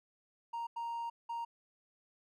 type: tone bursts at uneven times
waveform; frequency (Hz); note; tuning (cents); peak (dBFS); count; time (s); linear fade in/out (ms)
triangle; 932.3; A#5; 0; -34; 3; 0.53-0.67 / 0.76-1.1 / 1.29-1.45; 10
effects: tanh soft clip ceiling -30 dBFS